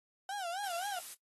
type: tone with vibrato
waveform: 35% pulse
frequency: 747 Hz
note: F#5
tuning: 16 cents sharp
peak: -35 dBFS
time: 0.29-0.99 s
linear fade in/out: 2 ms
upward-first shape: sine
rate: 3.8 Hz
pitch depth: 170 cents each way
type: noise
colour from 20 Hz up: blue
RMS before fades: -44 dBFS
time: 0.62-1.15 s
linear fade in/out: 20 ms
effects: noise-tail reverb RT60 0.1 s tail -17 dB re dry + AAC 32 kbps